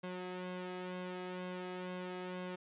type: tone with flanger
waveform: sawtooth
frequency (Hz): 181.9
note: F#3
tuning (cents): -29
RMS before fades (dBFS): -43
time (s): 0.03-2.56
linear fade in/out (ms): 10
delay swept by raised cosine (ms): 1.9 to 2.41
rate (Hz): 2.1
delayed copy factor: +0.65
effects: resampled to 8000 Hz